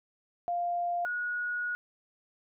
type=tone pair in turn; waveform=sine; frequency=698.5 / 1453.8 Hz; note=F5 / F#6; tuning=0 / -31 cents; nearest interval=octave + minor second; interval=1269 cents; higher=second; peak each=-28 / -30 dBFS; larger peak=first; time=0.48-1.05 / 1.05-1.75 s; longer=second; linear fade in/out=0 ms; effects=none